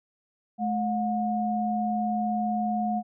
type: tone pair together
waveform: sine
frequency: 214.7 / 721 Hz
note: A3 / F#5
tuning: -42 / -45 cents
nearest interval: octave + major sixth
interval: 2097 cents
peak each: -27 dBFS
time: 0.58-3.03 s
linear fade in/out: 50 ms
effects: none